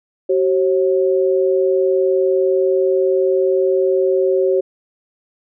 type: tone pair together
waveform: sine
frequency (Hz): 379.8 / 540.1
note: F#4 / C#5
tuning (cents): +45 / -45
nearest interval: tritone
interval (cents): 610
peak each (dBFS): -14 / -17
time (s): 0.29-4.61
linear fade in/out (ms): 10
effects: none